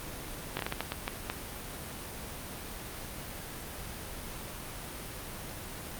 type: slowing click train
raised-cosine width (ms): 0.3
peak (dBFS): -15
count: 9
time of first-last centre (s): 0.57-1.3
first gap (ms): 22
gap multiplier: 1.39
effects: pink hiss -41 dBFS RMS until 5.99 s + Opus 32 kbps